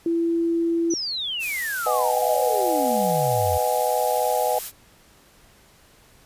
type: tone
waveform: sine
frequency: 335.2 Hz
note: E4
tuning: 29 cents sharp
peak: -19 dBFS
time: 0.06-0.94 s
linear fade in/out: 2 ms
type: exponential sweep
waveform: sine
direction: down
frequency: 6120 to 81.1 Hz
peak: -25 dBFS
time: 0.9-3.58 s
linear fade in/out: 10 ms
type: noise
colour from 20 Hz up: blue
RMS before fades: -31 dBFS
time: 1.39-4.72 s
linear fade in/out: 50 ms
type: chord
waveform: sine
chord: G# minor seventh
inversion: first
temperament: just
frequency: 498.4 / 623 / 747.5 / 830.6 Hz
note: B4 / D#5 / F#5 / G#5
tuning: +16 / +2 / +17 / 0 cents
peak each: -25 dBFS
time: 1.86-4.59 s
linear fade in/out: 5 ms
effects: pink hiss -54 dBFS RMS until 6.25 s + resampled to 32000 Hz